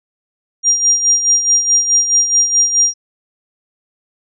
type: tone with tremolo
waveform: sine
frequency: 5700 Hz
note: F8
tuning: 34 cents sharp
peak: -7 dBFS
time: 0.63-2.94 s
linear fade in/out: 50 ms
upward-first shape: sine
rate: 4.7 Hz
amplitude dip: 65%
effects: none